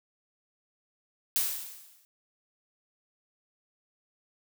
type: noise with exponential decay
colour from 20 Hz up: blue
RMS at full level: -25 dBFS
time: 1.36-2.05 s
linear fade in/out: 0 ms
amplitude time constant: 150 ms
effects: none